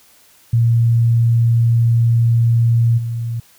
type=tone with level steps; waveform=sine; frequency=116.54 Hz; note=A#2; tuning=in tune; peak=-10 / -19 dBFS; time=0.53-3.4 s; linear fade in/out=5 ms; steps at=2.97 s; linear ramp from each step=20 ms; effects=white hiss -50 dBFS RMS until 3.58 s